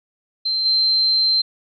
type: tone with level steps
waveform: sine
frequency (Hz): 4123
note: C8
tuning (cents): -26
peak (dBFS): -18 / -14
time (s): 0.45-1.42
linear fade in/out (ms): 10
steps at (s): 0.65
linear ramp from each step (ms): 10
effects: none